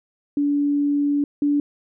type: tone pair in turn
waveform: sine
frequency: 287.8 / 289.5 Hz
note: D4 / D4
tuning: -35 / -25 cents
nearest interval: unison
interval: 10 cents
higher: second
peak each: -17 / -16 dBFS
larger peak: second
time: 0.37-1.24 / 1.42-1.6 s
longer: first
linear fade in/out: 2 ms
effects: none